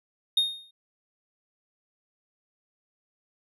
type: tone with exponential decay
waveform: triangle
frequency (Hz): 3697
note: A#7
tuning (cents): -15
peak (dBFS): -16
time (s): 0.37-0.71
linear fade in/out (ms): 5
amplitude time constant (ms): 73
effects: resampled to 32000 Hz